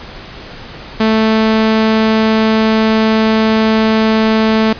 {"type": "tone", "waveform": "sawtooth", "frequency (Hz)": 220, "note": "A3", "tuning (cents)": 0, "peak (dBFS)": -5, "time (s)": [1, 4.73], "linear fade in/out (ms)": 5, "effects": ["pink hiss -31 dBFS RMS until 4.79 s", "resampled to 11025 Hz"]}